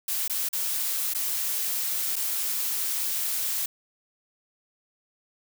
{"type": "noise with dropouts", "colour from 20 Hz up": "blue", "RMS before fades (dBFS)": -28, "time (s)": [0.08, 3.66], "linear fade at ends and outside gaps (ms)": 5, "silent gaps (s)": [[0.28, 0.297], [0.489, 0.529], [1.137, 1.147], [2.158, 2.163]], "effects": []}